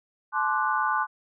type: chord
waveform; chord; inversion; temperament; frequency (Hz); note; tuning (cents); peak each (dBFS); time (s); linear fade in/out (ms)
sine; D dominant seventh; second; equal with one note detuned; 863.9 / 1046.5 / 1174.7 / 1480; A5 / C6 / D6 / F#6; -32 / 0 / 0 / 0; -28; 0.32-1.07; 50
effects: none

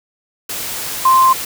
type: tone in noise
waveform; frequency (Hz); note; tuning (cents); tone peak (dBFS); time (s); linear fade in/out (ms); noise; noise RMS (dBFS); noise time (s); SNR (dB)
sine; 1046.5; C6; 0; -7; 1.05-1.33; 5; white; -24; 0.49-1.45; +14
effects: none

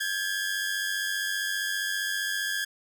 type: tone pair together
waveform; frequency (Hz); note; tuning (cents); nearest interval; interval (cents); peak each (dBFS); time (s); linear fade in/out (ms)
sawtooth; 1600 / 1695.1; G6 / G#6; +35 / +35; minor second; 100; -27; 0-2.65; 10
effects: none

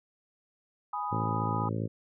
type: chord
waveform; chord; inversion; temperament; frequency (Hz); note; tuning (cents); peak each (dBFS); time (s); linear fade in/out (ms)
sine; G# minor; none; equal; 830.6 / 987.8 / 1244.5; G#5 / B5 / D#6; 0 / 0 / 0; -35; 0.93-1.69; 5
type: harmonic tone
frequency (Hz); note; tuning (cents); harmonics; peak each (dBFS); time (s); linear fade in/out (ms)
55; A1; 0; 2 / 3 / 4 / 5 / 6 / 7 / 8 / 9 / 10; -32 / -36 / -38 / -40 / -42 / -43 / -44 / -45 / -46; 1.11-1.88; 20
effects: none

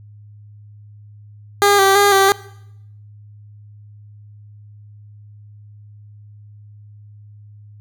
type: tone with vibrato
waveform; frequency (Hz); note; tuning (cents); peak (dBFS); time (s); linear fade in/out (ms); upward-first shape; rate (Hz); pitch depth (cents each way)
15% pulse; 397.1; G4; +22; -4; 1.62-2.32; 0; square; 3; 34
effects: noise-tail reverb RT60 0.8 s tail -21 dB re dry + added 104 Hz sine -39 dBFS peak until 7.8 s

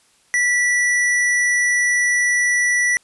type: tone with hard clipping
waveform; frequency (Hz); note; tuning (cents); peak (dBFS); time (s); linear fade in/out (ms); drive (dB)
sine; 1958; B6; -15; -16; 0.34-2.97; 0; 16
effects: white hiss -57 dBFS RMS until 3.03 s + resampled to 24000 Hz

